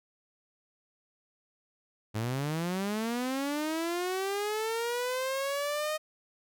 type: linear sweep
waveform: sawtooth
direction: up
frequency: 103.83 to 622.3 Hz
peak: -26 dBFS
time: 2.14-5.98 s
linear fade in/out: 20 ms
effects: none